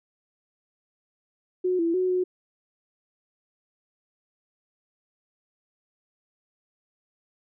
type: tone with pitch steps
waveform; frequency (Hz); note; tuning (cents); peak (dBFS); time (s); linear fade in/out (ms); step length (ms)
sine; 365.5 / 334.5 / 368.7 / 365.1; F#4 / E4 / F#4 / F#4; -21 / +25 / -6 / -23; -21; 1.64-2.24; 10; 150
effects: none